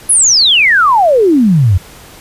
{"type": "exponential sweep", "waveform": "sine", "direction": "down", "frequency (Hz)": [11175, 84.8], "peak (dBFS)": -5, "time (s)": [0.09, 1.78], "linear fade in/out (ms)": 10, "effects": ["pink hiss -36 dBFS RMS until 2.2 s", "resampled to 32000 Hz"]}